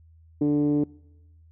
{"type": "tone with low-pass filter", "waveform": "10% pulse", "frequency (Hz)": 146.83, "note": "D3", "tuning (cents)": 0, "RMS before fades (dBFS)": -22, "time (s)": [0.41, 0.84], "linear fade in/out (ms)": 5, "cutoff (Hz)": 330, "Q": 5.1, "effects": ["noise-tail reverb RT60 1.0 s tail -26 dB re dry", "added 81 Hz sine -51 dBFS peak until 1.51 s"]}